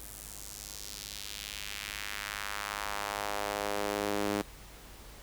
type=tone with high-pass filter sweep; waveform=sawtooth; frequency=102.4 Hz; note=G#2; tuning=24 cents flat; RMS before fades=-37 dBFS; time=0-4.42 s; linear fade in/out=5 ms; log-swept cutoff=10000 to 290 Hz; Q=1.3; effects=added 50 Hz sine -52 dBFS peak until 5.22 s + pink hiss -52 dBFS RMS until 5.22 s